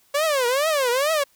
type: tone with vibrato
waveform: sawtooth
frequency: 554.4 Hz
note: C#5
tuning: in tune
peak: -15 dBFS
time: 0.14-1.24 s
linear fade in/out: 10 ms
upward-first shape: triangle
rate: 2.3 Hz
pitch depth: 290 cents each way
effects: white hiss -60 dBFS RMS until 1.35 s